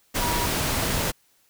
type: tone in noise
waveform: sine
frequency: 960 Hz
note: B5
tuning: 49 cents flat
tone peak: -27 dBFS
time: 0.2-0.47 s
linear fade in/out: 20 ms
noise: pink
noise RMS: -25 dBFS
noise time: 0.14-1.12 s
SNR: -5 dB
effects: white hiss -63 dBFS RMS until 1.49 s

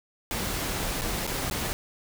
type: noise with dropouts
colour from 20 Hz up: pink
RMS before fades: -30 dBFS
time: 0.31-1.73 s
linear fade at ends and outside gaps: 0 ms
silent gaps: 1.012-1.018 / 1.267-1.275 / 1.499-1.511 s
effects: none

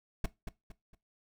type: noise with echo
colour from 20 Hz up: brown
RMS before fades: -25 dBFS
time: 0.24-0.26 s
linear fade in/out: 5 ms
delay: 230 ms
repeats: 3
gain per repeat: -9 dB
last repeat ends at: 0.95 s
effects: noise-tail reverb RT60 0.2 s tail -18 dB re dry

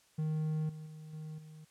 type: tone with level steps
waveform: triangle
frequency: 155.56 Hz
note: D#3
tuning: in tune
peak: -29 / -41 / -44 / -39 / -47 dBFS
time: 0.18-1.65 s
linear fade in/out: 10 ms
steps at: 0.69 / 0.86 / 1.13 / 1.38 s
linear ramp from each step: 5 ms
effects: white hiss -67 dBFS RMS until 1.7 s + low-pass 10000 Hz 12 dB/octave

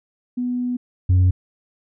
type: tone pair in turn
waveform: sine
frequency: 246.9 / 91.53 Hz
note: B3 / F#2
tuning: 0 / -18 cents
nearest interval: octave + perfect fourth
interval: 1718 cents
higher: first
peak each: -20 / -9 dBFS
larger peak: second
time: 0.37-0.77 / 1.09-1.31 s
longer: first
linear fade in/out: 10 ms
effects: tanh soft clip ceiling -11 dBFS

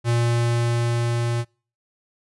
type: tone with level ramp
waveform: square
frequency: 118.3 Hz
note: A#2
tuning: 26 cents sharp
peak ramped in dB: -18 to -22 dBFS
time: 0.04-1.45 s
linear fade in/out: 50 ms
effects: noise-tail reverb RT60 0.4 s tail -26 dB re dry + resampled to 24000 Hz

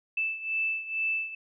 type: beating tone pair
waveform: sine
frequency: 2637 / 2639.2 Hz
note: E7 / E7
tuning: 0 / +1 cents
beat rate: 2.2 Hz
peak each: -29 / -33 dBFS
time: 0.17-1.35 s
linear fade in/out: 5 ms
effects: none

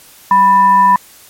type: tone with frequency modulation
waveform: sine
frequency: 987.8 Hz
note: B5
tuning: in tune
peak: -5 dBFS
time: 0.31-0.96 s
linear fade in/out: 2 ms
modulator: 795 Hz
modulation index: 0.32
effects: white hiss -41 dBFS RMS until 1.29 s + MP3 64 kbps

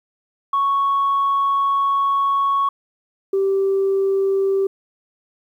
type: tone pair in turn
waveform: sine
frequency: 1108.7 / 389.5 Hz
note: C#6 / G4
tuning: 0 / -11 cents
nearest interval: octave + tritone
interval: 1811 cents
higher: first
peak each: -14 dBFS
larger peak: neither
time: 0.53-2.69 / 3.33-4.67 s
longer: first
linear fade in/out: 5 ms
effects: tanh soft clip ceiling -12 dBFS + 9-bit

